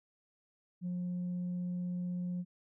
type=tone; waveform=sine; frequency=178.4 Hz; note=F3; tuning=37 cents sharp; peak=-32 dBFS; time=0.81-2.45 s; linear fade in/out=50 ms; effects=tanh soft clip ceiling -32 dBFS